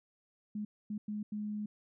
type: tone bursts at uneven times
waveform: sine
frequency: 210 Hz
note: G#3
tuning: 19 cents sharp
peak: -35 dBFS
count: 4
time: 0.55-0.65 / 0.9-0.98 / 1.08-1.23 / 1.32-1.66 s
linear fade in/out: 5 ms
effects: none